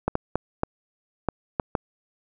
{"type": "clicks", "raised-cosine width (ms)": 1, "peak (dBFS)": -8, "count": 7, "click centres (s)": [0.08, 0.154, 0.356, 0.634, 1.287, 1.598, 1.752], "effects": []}